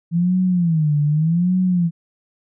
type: tone with vibrato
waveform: sine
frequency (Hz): 164.81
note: E3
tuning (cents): 0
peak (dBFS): -14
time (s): 0.11-1.91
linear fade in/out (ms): 50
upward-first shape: sine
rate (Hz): 0.84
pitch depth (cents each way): 200
effects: none